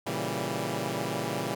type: chord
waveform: 10% pulse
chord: A# diminished seventh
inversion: none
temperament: equal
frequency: 116.54 / 138.59 / 164.81 / 196 Hz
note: A#2 / C#3 / E3 / G3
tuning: 0 / 0 / 0 / 0 cents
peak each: -27 dBFS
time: 0.06-1.55 s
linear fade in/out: 10 ms
effects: none